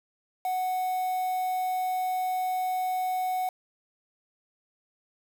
triangle tone with quantisation, 740 Hz, F#5, in tune, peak -24 dBFS, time 0.45-3.49 s, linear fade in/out 2 ms, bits 7, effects none

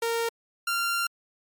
sawtooth tone pair in turn, 462 / 1384.4 Hz, A#4 / F6, -16 / -16 cents, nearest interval octave + perfect fifth, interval 1900 cents, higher second, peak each -21 dBFS, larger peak neither, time 0.02-0.29 / 0.67-1.07 s, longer second, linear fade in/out 5 ms, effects MP3 96 kbps

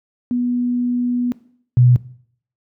sine tone pair in turn, 244.7 / 123.59 Hz, B3 / B2, -16 / +2 cents, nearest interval octave, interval 1182 cents, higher first, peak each -16 / -7 dBFS, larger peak second, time 0.31-1.32 / 1.77-1.96 s, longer first, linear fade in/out 0 ms, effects noise-tail reverb RT60 0.6 s tail -19 dB re dry + high-pass 80 Hz 12 dB/octave

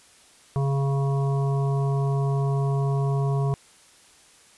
harmonic tone, 138.1 Hz, C#3, 6 cents flat, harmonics 1 / 3 / 5 / 7 / 8, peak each -21 / -31 / -35 / -38 / -39 dBFS, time 0.56-3.54 s, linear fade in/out 0 ms, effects white hiss -54 dBFS RMS until 4.57 s + resampled to 24000 Hz

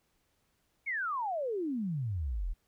sine exponential sweep, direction down, 2266 to 35.67 Hz, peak -31 dBFS, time 0.86-2.54 s, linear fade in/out 20 ms, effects pink hiss -75 dBFS RMS until 2.67 s

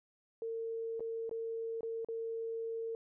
sine tone with dropouts, 454.4 Hz, A#4, 44 cents flat, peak -36 dBFS, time 0.42-2.95 s, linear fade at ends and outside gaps 1 ms, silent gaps 0.996-1.005 / 1.294-1.312 / 1.808-1.831 / 2.047-2.086 s, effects none

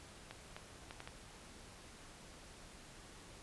clicks, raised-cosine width 0.3 ms, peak -30 dBFS, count 5, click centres 0.31 / 0.565 / 0.909 / 1.004 / 1.075 s, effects pink hiss -56 dBFS RMS until 3.42 s + resampled to 24000 Hz

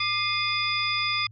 sine tone cluster, 1195 / 2101 / 2477 / 3495 / 4937 Hz, D6 / C7 / D#7 / A7 / D#8, +30 / +7 / -8 / -12 / -14 cents, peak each -30 dBFS, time 0-1.27 s, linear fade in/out 5 ms, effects added 108 Hz sine -45 dBFS peak until 1.31 s

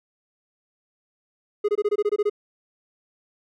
triangle tone bursts, 415.3 Hz, G#4, in tune, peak -16 dBFS, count 10, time 1.64-2.298 s, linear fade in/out 10 ms, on 46 ms, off 22 ms, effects none

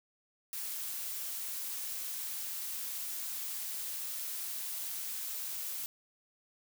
blue noise, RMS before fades -39 dBFS, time 0.53-5.86 s, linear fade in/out 0 ms, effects none

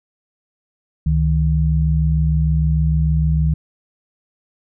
sine tone pair together, 69.53 / 156.1 Hz, C#2 / D#3, +6 / +6 cents, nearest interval octave + major second, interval 1400 cents, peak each -16 dBFS, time 1.06-3.54 s, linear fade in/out 5 ms, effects none

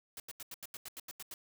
white noise bursts, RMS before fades -45 dBFS, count 11, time 0.17-1.34 s, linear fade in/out 2 ms, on 30 ms, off 84 ms, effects none

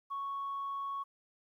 sine tone, 1108.7 Hz, C#6, in tune, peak -34 dBFS, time 0.1-1.04 s, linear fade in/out 20 ms, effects tanh soft clip ceiling -32 dBFS + 12-bit

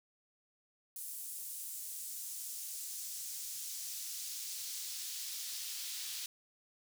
pink noise with high-pass filter sweep, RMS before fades -43 dBFS, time 0.96-6.26 s, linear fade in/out 2 ms, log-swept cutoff 9600 to 3800 Hz, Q 1.1, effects none

